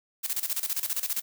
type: noise with tremolo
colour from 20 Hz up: blue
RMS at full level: -28 dBFS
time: 0.23-1.22 s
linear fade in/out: 20 ms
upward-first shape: square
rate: 15 Hz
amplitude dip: 80%
effects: none